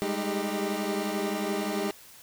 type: tone cluster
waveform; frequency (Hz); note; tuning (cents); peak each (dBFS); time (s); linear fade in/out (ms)
25% pulse; 199.6 / 211 / 310.9 / 395.8; G3 / G#3 / D#4 / G4; +32 / +28 / -1 / +17; -30; 0.02-1.91; 0
effects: white hiss -51 dBFS RMS until 2.22 s